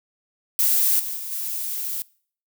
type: noise with level steps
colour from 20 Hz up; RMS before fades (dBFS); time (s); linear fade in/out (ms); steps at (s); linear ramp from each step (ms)
violet; -19 / -29 / -32 / -28; 0.59-2.02; 0; 0.99 / 1.16 / 1.31; 10
effects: noise-tail reverb RT60 0.5 s tail -23 dB re dry